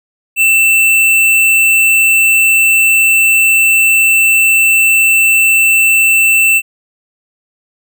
square tone, 2671 Hz, E7, 22 cents sharp, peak -7 dBFS, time 0.36-6.62 s, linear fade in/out 50 ms, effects none

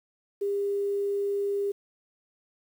sine tone with quantisation, 402.1 Hz, G4, 44 cents sharp, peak -25 dBFS, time 0.41-1.72 s, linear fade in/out 10 ms, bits 9, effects none

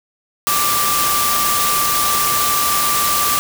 sine tone in noise, 1174.7 Hz, D6, in tune, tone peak -18 dBFS, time 0.47-3.39 s, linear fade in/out 0 ms, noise white, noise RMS -18 dBFS, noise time 0.47-3.39 s, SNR -3 dB, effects none

